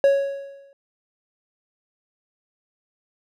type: tone with exponential decay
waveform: triangle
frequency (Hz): 554.4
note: C#5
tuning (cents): 0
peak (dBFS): -9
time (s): 0.04-0.73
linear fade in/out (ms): 1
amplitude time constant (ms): 150
effects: none